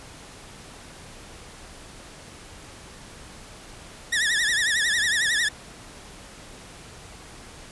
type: tone with vibrato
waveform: sawtooth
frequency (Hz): 1800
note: A6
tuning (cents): +39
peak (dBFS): -17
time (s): 4.12-5.49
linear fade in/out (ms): 10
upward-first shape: triangle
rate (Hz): 11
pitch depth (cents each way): 160
effects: pink hiss -44 dBFS RMS until 7.71 s + resampled to 24000 Hz